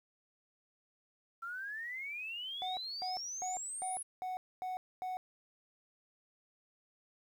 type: exponential sweep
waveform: sine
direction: up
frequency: 1342 to 10548 Hz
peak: -39 dBFS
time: 1.42-4.03 s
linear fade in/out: 10 ms
type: tone bursts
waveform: triangle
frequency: 740 Hz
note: F#5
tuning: in tune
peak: -34 dBFS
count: 7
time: 2.62-5.17 s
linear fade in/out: 0 ms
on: 150 ms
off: 250 ms
effects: tanh soft clip ceiling -27 dBFS + 11-bit